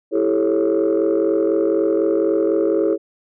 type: chord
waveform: sine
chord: A dominant seventh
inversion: second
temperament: just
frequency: 330 / 396 / 440 / 550 Hz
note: E4 / G4 / A4 / C#5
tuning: +2 / +18 / 0 / -14 cents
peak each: -18 / -19 / -19 / -21 dBFS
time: 0.11-2.98 s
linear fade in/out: 50 ms
effects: tanh soft clip ceiling -9 dBFS